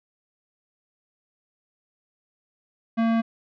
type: tone with tanh clipping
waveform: sine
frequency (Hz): 227.7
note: A#3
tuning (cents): -40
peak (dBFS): -21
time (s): 2.97-3.22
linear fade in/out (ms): 20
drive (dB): 18
effects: none